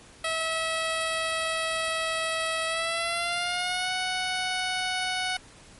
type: tone with pitch glide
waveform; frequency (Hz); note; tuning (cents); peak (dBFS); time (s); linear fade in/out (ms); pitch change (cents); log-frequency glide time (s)
10% pulse; 648 to 740.1; E5 to F#5; -30 to 0; -18; 0.24-5.37; 5; +230; 2.66-3.91
effects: pink hiss -51 dBFS RMS until 5.79 s + MP3 48 kbps